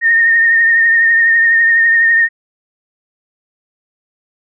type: tone with vibrato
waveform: sine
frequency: 1836 Hz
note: A#6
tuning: 27 cents flat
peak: -7 dBFS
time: 0.01-2.29 s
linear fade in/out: 50 ms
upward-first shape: triangle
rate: 12 Hz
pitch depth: 39 cents each way
effects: none